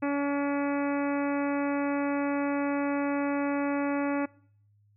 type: harmonic tone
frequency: 283.9 Hz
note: C#4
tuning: 41 cents sharp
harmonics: 1 / 2 / 3 / 4 / 5 / 6 / 7 / 8 / 9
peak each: -27 / -33 / -37 / -39 / -41 / -43 / -44 / -45 / -46 dBFS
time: 0.02-4.26 s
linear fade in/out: 10 ms
effects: noise-tail reverb RT60 0.6 s tail -23 dB re dry + added 103 Hz sine -61 dBFS peak until 4.96 s